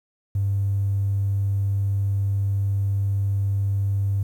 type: tone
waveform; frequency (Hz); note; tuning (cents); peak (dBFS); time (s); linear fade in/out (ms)
triangle; 99.2; G2; +21; -16; 0.35-4.23; 5
effects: tanh soft clip ceiling -17 dBFS + 9-bit